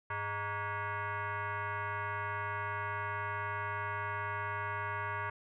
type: tone with frequency modulation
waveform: sine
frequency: 101.7 Hz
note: G#2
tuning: 36 cents flat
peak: -34 dBFS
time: 0.1-5.3 s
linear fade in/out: 5 ms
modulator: 517 Hz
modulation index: 3.4
effects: none